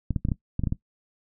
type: clicks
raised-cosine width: 5 ms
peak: -13 dBFS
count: 9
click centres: 0.107 / 0.162 / 0.251 / 0.287 / 0.318 / 0.594 / 0.637 / 0.672 / 0.724 s
effects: noise-tail reverb RT60 0.1 s tail -17 dB re dry